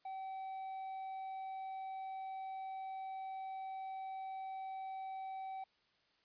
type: tone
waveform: triangle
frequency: 766 Hz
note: G5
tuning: 40 cents flat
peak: -40 dBFS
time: 0.05-5.64 s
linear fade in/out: 5 ms
effects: white hiss -74 dBFS RMS until 6.24 s + resampled to 11025 Hz